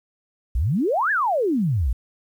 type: exponential two-way sweep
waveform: sine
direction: up then down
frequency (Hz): 51.91 to 1792 to 51.91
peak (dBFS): -18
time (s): 0.55-1.93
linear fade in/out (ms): 5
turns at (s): 1.11
effects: 9-bit